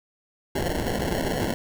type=noise with sample-and-hold; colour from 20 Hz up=white; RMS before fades=-26 dBFS; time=0.55-1.54 s; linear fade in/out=5 ms; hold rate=1225 Hz; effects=none